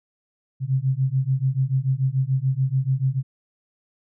sine beating tone pair, 129.2 / 136.1 Hz, C3 / C#3, -21 / -31 cents, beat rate 6.9 Hz, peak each -22 dBFS, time 0.6-3.23 s, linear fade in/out 50 ms, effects none

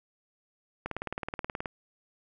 click train, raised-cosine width 0.5 ms, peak -18 dBFS, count 16, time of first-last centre 0.86-1.658 s, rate 18.8 Hz, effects none

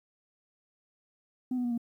sine tone with pitch steps, 253.2 / 247 / 240.9 / 235 Hz, B3 / B3 / B3 / A#3, +43 / 0 / -43 / +14 cents, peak -26 dBFS, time 1.51-1.778 s, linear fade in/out 5 ms, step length 67 ms, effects tanh soft clip ceiling -26 dBFS + 11-bit

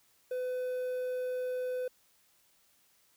triangle tone with quantisation, 504 Hz, B4, 35 cents sharp, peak -30 dBFS, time 0.31-1.88 s, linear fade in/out 5 ms, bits 10, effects white hiss -68 dBFS RMS until 3.16 s

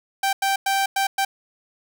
sawtooth tone bursts at uneven times, 782 Hz, G5, 4 cents flat, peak -15 dBFS, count 5, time 0.23-0.33 / 0.42-0.56 / 0.66-0.86 / 0.96-1.07 / 1.18-1.25 s, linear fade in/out 5 ms, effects none

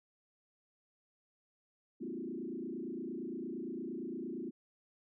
sine tone with frequency modulation, 292.6 Hz, D4, 6 cents flat, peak -38 dBFS, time 2-4.51 s, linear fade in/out 20 ms, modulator 28.7 Hz, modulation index 2.8, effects none

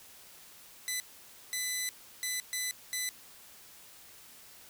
10% pulse tone bursts at uneven times, 2002 Hz, B6, 23 cents sharp, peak -23 dBFS, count 5, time 0.88-1 / 1.53-1.89 / 2.23-2.4 / 2.53-2.71 / 2.93-3.09 s, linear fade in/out 0 ms, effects white hiss -54 dBFS RMS until 4.69 s

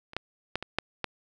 clicks, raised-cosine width 0.3 ms, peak -28 / -13 / -12 / -19 / -9 / -13 dBFS, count 6, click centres 0.134 / 0.166 / 0.556 / 0.626 / 0.786 / 1.043 s, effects none

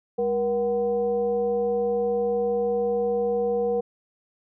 sine tone with frequency modulation, 476.5 Hz, A#4, 38 cents sharp, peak -21 dBFS, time 0.18-3.81 s, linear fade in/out 10 ms, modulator 273 Hz, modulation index 0.53, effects none

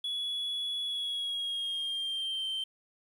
sine tone with pitch glide, 3386 to 3123 Hz, G#7 to G7, +33 to -7 cents, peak -29 dBFS, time 0.04-2.64 s, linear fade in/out 5 ms, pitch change -140 cents, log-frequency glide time 0.85-2.46 s, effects tanh soft clip ceiling -30 dBFS + 10-bit

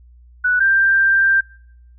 sine tone pair in turn, 1480 / 1579.2 Hz, F#6 / G6, 0 / +12 cents, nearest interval minor second, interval 112 cents, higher second, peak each -13 / -11 dBFS, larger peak second, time 0.44-0.6 / 0.6-1.41 s, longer second, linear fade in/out 10 ms, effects noise-tail reverb RT60 0.7 s tail -26 dB re dry + added 60 Hz sine -43 dBFS peak until 1.98 s

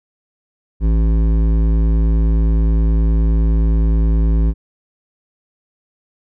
sine tone with hard clipping, 54.8 Hz, A1, 6 cents flat, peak -13 dBFS, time 0.8-4.54 s, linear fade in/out 50 ms, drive 12 dB, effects none

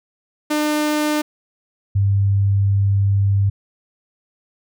sawtooth / sine tone pair in turn, 301.2 / 99.27 Hz, D4 / G2, +44 / +22 cents, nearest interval octave + perfect fifth, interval 1922 cents, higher first, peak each -13 dBFS, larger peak neither, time 0.5-1.22 / 1.95-3.5 s, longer second, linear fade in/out 10 ms, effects none

